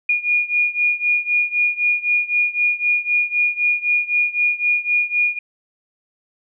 sine beating tone pair, 2436 / 2439.9 Hz, D#7 / D#7, -37 / -35 cents, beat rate 3.9 Hz, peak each -18 / -20 dBFS, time 0.09-5.39 s, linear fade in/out 5 ms, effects none

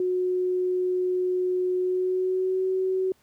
sine tone with pitch glide, 365.3 to 375.8 Hz, F#4 to F#4, -22 to +27 cents, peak -22 dBFS, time 0-3.12 s, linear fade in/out 2 ms, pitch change +49 cents, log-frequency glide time 1.76-2.65 s, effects pink hiss -64 dBFS RMS until 3.22 s + high-pass 60 Hz 12 dB/octave

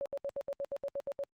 sine tone bursts, 559 Hz, C#5, 14 cents sharp, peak -33 dBFS, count 11, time 0.01-1.237 s, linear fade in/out 0 ms, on 47 ms, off 71 ms, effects Opus 48 kbps

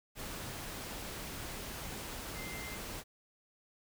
sine tone in noise, 2085 Hz, C7, 7 cents flat, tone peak -46 dBFS, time 2.34-2.79 s, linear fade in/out 50 ms, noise pink, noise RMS -43 dBFS, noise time 0.15-3.04 s, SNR -6 dB, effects none

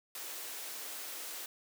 white high-pass noise, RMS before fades -43 dBFS, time 0.15-1.46 s, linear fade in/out 2 ms, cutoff 290 Hz, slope 24 dB/octave, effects none

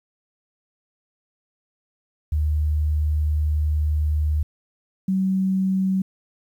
sine tone pair in turn, 75.9 / 189.99 Hz, D#2 / F#3, -42 / +46 cents, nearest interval octave + major third, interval 1588 cents, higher second, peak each -18 dBFS, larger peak neither, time 2.32-4.43 / 5.08-6.02 s, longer first, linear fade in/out 5 ms, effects 9-bit

